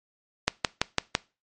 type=click train; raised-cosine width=0.2 ms; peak=-3 dBFS; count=5; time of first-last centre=0.48-1.151 s; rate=5.96 Hz; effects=noise-tail reverb RT60 0.3 s tail -22 dB re dry + MP3 48 kbps

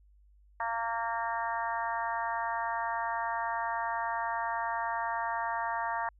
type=harmonic tone with a mistuned harmonic; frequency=230 Hz; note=A#3; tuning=23 cents flat; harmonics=3 / 4 / 5 / 6 / 7 / 8; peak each=-37 / -33 / -38 / -43 / -41 / -40 dBFS; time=0.6-6.09 s; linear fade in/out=2 ms; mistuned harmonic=6; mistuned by=+17 cents; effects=added 50 Hz sine -58 dBFS peak until 6.19 s

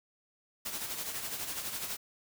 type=noise with tremolo; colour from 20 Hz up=white; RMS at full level=-36 dBFS; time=0.65-1.97 s; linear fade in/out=10 ms; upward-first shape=sine; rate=12 Hz; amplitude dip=50%; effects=none

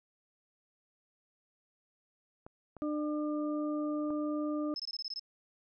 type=clicks; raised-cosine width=1 ms; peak=-33 dBFS; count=3; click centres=2.465 / 2.767 / 4.105 s
type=harmonic tone; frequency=299.8 Hz; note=D4; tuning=36 cents sharp; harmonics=1 / 2 / 4; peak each=-32 / -39 / -44 dBFS; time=2.82-4.74 s; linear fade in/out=0 ms
type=tone bursts; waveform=sine; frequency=5200 Hz; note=E8; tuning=24 cents flat; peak=-36 dBFS; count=8; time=4.76-5.195 s; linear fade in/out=2 ms; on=36 ms; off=21 ms
effects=none

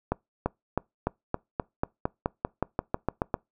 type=accelerating click train; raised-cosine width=1 ms; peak=-11 dBFS; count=16; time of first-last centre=0.12-3.342 s; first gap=340 ms; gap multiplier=0.93; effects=noise-tail reverb RT60 0.2 s tail -25 dB re dry

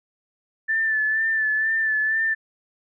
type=tone with vibrato; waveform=sine; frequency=1760 Hz; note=A6; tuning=in tune; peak=-19 dBFS; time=0.68-2.35 s; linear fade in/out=20 ms; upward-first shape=sine; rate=2.1 Hz; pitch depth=34 cents each way; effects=none

